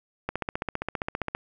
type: click train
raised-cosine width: 0.5 ms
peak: -13 dBFS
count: 17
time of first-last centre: 0.29-1.35 s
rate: 15.1 Hz
effects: none